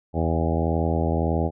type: harmonic tone with a mistuned harmonic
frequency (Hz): 81.7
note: E2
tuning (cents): -15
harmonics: 1 / 2 / 3 / 4 / 5 / 6 / 7 / 8 / 9 / 10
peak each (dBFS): -24 / -27 / -29 / -30 / -31 / -32 / -32 / -33 / -34 / -34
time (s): 0.13-1.51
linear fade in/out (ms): 50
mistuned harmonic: 9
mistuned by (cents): +26
effects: none